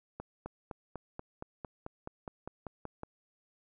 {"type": "accelerating click train", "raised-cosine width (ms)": 1, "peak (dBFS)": -26, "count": 14, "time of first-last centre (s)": [0.2, 3.034], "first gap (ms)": 260, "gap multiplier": 0.97, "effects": []}